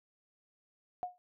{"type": "tone with exponential decay", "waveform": "sine", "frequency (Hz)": 721, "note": "F#5", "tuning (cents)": -45, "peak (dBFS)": -30, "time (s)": [1.03, 1.18], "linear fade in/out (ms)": 0, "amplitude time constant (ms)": 31, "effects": []}